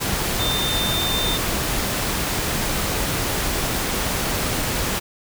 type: tone in noise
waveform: sine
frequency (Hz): 3603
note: A7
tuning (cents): +40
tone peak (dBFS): -23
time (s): 0.39-1.38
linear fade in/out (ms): 20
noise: pink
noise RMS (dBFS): -23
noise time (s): 0-5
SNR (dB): -3
effects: none